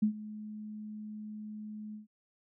sine tone with ADSR envelope, 212.9 Hz, G#3, 43 cents sharp, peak -22 dBFS, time 0.02-2.07 s, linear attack 10 ms, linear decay 94 ms, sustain -18 dB, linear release 130 ms, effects none

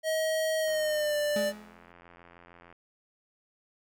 square tone with pitch glide, 634 to 591.5 Hz, D#5 to D5, +32 to +12 cents, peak -27 dBFS, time 0.03-1.53 s, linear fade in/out 50 ms, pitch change -120 cents, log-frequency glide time 0.58-1.17 s
click train, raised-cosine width 0.5 ms, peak -37 dBFS, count 178, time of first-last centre 0.68-2.726 s, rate 86.5 Hz
40% pulse tone with exponential decay, 211.1 Hz, G#3, 29 cents sharp, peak -29 dBFS, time 1.36-1.92 s, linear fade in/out 2 ms, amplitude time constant 120 ms
effects none

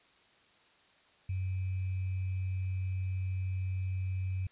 sine tone with sample-and-hold, 93.6 Hz, F#2, 20 cents sharp, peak -31 dBFS, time 1.29-4.47 s, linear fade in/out 5 ms, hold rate 2450 Hz, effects white hiss -64 dBFS RMS until 4.51 s + resampled to 8000 Hz

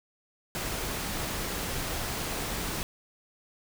pink noise, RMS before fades -33 dBFS, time 0.55-2.83 s, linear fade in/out 0 ms, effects none

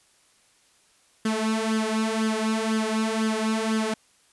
sawtooth tone with flanger, 220 Hz, A3, in tune, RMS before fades -25 dBFS, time 1.25-3.94 s, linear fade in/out 5 ms, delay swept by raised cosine 0.61 to 3.81 ms, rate 2 Hz, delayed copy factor +0.7, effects white hiss -61 dBFS RMS until 4.32 s + resampled to 24000 Hz

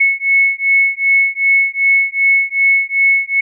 sine beating tone pair, 2198 / 2200.6 Hz, C#7 / C#7, -15 / -13 cents, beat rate 2.6 Hz, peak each -13 dBFS, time 0-3.41 s, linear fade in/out 10 ms, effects none

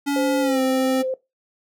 square tone with pitch glide, 283.1 to 262.6 Hz, C#4 to C4, +37 to +6 cents, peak -20 dBFS, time 0.06-1.03 s, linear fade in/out 20 ms, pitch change -131 cents, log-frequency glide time 0.41-0.6 s
sine tone with vibrato, 520 Hz, C5, 11 cents flat, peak -22 dBFS, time 0.16-1.14 s, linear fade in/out 2 ms, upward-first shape sine, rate 14 Hz, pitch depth 13 cents each way
effects noise-tail reverb RT60 0.2 s tail -18 dB re dry

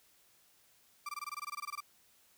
35% pulse tone bursts, 1174.7 Hz, D6, in tune, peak -36 dBFS, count 15, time 1.06-1.805 s, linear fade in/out 5 ms, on 31 ms, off 20 ms, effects white hiss -67 dBFS RMS until 2.37 s

